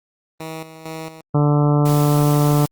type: tone with tremolo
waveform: 10% pulse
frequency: 160 Hz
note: D#3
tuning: 49 cents sharp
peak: -20 dBFS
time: 0.4-1.21 s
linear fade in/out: 2 ms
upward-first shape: square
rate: 2.2 Hz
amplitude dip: 65%
type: harmonic tone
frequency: 146.83 Hz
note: D3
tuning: in tune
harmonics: 1 / 2 / 3 / 4 / 5 / 6 / 7 / 8 / 9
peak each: -14 / -20 / -24 / -26 / -28 / -30 / -31 / -32 / -33 dBFS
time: 1.34-2.66 s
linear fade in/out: 10 ms
type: high-pass noise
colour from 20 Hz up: white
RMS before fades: -31 dBFS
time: 1.85-2.67 s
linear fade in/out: 10 ms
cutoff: 230 Hz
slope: 48 dB/octave
effects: Opus 32 kbps